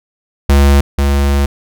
square tone pair in turn, 70.1 / 70.1 Hz, C#2 / C#2, +20 / +20 cents, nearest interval unison, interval 0 cents, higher neither, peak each -6 / -10 dBFS, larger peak first, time 0.49-0.81 / 0.98-1.46 s, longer second, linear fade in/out 5 ms, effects none

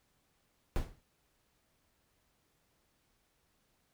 brown noise with exponential decay, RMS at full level -29 dBFS, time 0.76-1 s, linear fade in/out 0 ms, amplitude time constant 52 ms, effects pink hiss -75 dBFS RMS until 3.93 s

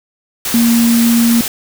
sine tone in noise, 233.1 Hz, A#3, in tune, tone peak -8 dBFS, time 0.54-1.41 s, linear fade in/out 2 ms, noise white, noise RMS -19 dBFS, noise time 0.45-1.48 s, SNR +8 dB, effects none

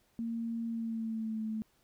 sine tone with pitch glide, 230.1 to 218.7 Hz, A#3 to A3, -22 to -10 cents, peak -33 dBFS, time 0.19-1.62 s, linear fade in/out 0 ms, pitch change -88 cents, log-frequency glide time 0.67-1.42 s, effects pink hiss -71 dBFS RMS until 1.83 s

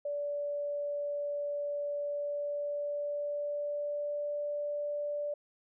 sine tone with pitch glide, 579 to 585.1 Hz, D5 to D5, -25 to -7 cents, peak -32 dBFS, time 0.05-5.34 s, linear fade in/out 5 ms, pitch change +18 cents, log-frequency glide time 2-4.26 s, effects none

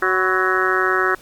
harmonic tone with a mistuned harmonic, 186.3 Hz, F#3, 12 cents sharp, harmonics 2 / 3 / 4 / 5 / 6 / 7 / 8 / 9 / 10, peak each -21 / -31 / -29 / -31 / -24 / -21 / -22 / -23 / -25 dBFS, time 0.02-1.15 s, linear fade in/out 5 ms, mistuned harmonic 5, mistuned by +130 cents, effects pink hiss -46 dBFS RMS until 1.21 s + MP3 96 kbps

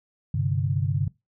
sine chord, G suspended fourth, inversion none, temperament equal, 98 / 130.81 / 146.83 Hz, G2 / C3 / D3, 0 / 0 / 0 cents, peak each -26 dBFS, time 0.34-1.08 s, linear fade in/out 5 ms, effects noise-tail reverb RT60 0.2 s tail -20 dB re dry

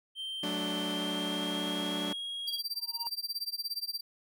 triangle tone with pitch glide, 3136 to 3286 Hz, G7 to G#7, 0 to -19 cents, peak -34 dBFS, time 0.15-2.62 s, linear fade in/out 50 ms, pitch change +81 cents, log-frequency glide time 0.79-2.12 s
sawtooth chord, D major, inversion first, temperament equal with one note detuned, 185 / 217.1 / 293.7 Hz, F#3 / A3 / D4, 0 / -23 / 0 cents, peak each -34 / -36 / -32 dBFS, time 0.43-2.13 s, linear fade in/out 5 ms
45% pulse tone with tremolo, 4699 Hz, D8, in tune, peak -30 dBFS, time 2.47-4.01 s, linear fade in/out 10 ms, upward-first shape sine, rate 17 Hz, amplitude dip 95%
triangle tone with exponential growth, 937 Hz, A#5, 9 cents sharp, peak -34 dBFS, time 2.73-3.07 s, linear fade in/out 0 ms, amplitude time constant 73 ms
effects none

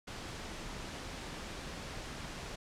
pink low-pass noise, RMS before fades -44 dBFS, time 0.07-2.56 s, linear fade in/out 10 ms, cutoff 6600 Hz, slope 12 dB/octave, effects low-pass 12000 Hz 12 dB/octave

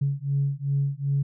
sine beating tone pair, 138.59 / 141.19 Hz, C#3 / C#3, 0 / +32 cents, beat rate 2.6 Hz, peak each -25 dBFS, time 0.01-1.23 s, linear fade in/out 10 ms, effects tanh soft clip ceiling -15 dBFS

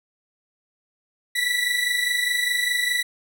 30% pulse tone pair together, 1950.6 / 1975.5 Hz, B6 / B6, -22 / 0 cents, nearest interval unison, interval 22 cents, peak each -20 / -22 dBFS, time 1.35-3.03 s, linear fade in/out 10 ms, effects none

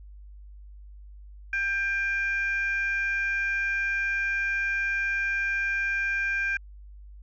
sine tone pair together, 1586 / 2393 Hz, G6 / D7, +20 / +32 cents, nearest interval perfect fifth, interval 712 cents, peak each -25 / -28 dBFS, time 1.53-6.57 s, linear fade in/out 2 ms, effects tanh soft clip ceiling -19 dBFS + added 50 Hz sine -43 dBFS peak until 7.22 s

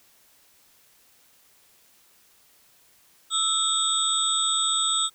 sine tone cluster, 1311 / 3369 / 3675 / 7950 Hz, E6 / G#7 / A#7 / B8, -10 / +24 / -25 / +10 cents, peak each -29 / -28 / -25 / -26 dBFS, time 3.3-5.1 s, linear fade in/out 50 ms, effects white hiss -59 dBFS RMS until 5.14 s

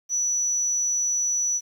sine tone, 5920 Hz, F#8, in tune, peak -20 dBFS, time 0.09-1.61 s, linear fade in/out 50 ms, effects tanh soft clip ceiling -18 dBFS + 9-bit

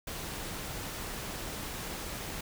pink noise, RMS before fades -39 dBFS, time 0.07-2.41 s, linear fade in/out 5 ms, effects none

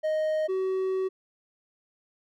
triangle tone pair in turn, 622.3 / 378 Hz, D#5 / F#4, 0 / +37 cents, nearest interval major sixth, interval 863 cents, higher first, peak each -22 / -23 dBFS, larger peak first, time 0.03-0.48 / 0.48-1.09 s, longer second, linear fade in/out 20 ms, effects none

